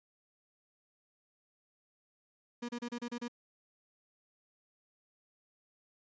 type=tone bursts; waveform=35% pulse; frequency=239.6 Hz; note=A#3; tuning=48 cents sharp; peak=-35 dBFS; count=7; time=2.62-3.282 s; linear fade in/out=10 ms; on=68 ms; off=31 ms; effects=resampled to 16000 Hz + 12-bit